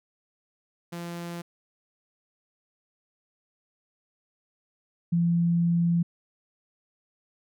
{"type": "tone pair in turn", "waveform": ["sawtooth", "sine"], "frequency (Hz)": [171.7, 170.51], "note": ["F3", "F3"], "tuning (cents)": [-29, -41], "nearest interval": "unison", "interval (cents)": 12, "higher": "first", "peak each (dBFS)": [-30, -20], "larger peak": "second", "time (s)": [[0.92, 1.42], [5.12, 6.03]], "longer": "second", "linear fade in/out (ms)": 10, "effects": []}